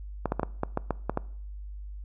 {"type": "clicks", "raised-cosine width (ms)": 1, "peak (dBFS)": -12, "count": 9, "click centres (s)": [0.257, 0.321, 0.396, 0.432, 0.634, 0.774, 0.907, 1.096, 1.174], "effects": ["noise-tail reverb RT60 0.6 s tail -22 dB re dry", "added 50 Hz sine -37 dBFS peak until 2.04 s"]}